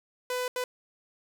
sawtooth tone bursts at uneven times, 500 Hz, B4, 21 cents sharp, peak -25 dBFS, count 2, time 0.3-0.48 / 0.56-0.64 s, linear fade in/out 2 ms, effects none

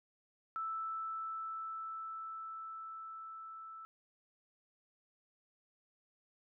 sine tone with level ramp, 1318.5 Hz, E6, in tune, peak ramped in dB -36 to -47 dBFS, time 0.56-3.85 s, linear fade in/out 0 ms, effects none

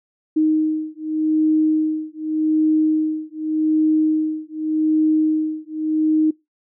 sine beating tone pair, 311.1 / 311.95 Hz, D#4 / D#4, 0 / +5 cents, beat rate 0.85 Hz, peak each -19 dBFS, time 0.36-6.31 s, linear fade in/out 10 ms, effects noise-tail reverb RT60 0.2 s tail -22 dB re dry

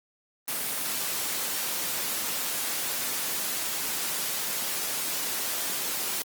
white noise, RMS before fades -30 dBFS, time 0.48-6.22 s, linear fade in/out 0 ms, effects high-pass 150 Hz 12 dB/octave + Opus 24 kbps

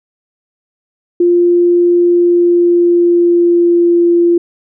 sine tone with pitch glide, 349.2 to 344.2 Hz, F4 to F4, 0 to -25 cents, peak -6 dBFS, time 1.2-4.38 s, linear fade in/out 5 ms, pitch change -25 cents, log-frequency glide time 2.05-4.09 s, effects none

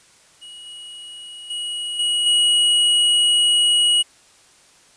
square tone with level steps, 2907 Hz, F#7, 31 cents flat, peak -37 / -35 / -25 / -18 / -14 dBFS, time 0.41-4.03 s, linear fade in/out 20 ms, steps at 0.66 / 1.5 / 1.99 / 2.26 s, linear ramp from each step 5 ms, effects white hiss -52 dBFS RMS until 4.96 s + resampled to 22050 Hz

